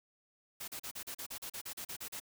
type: noise bursts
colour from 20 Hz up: white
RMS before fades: -43 dBFS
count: 14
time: 0.6-2.201 s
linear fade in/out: 10 ms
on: 80 ms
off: 37 ms
effects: none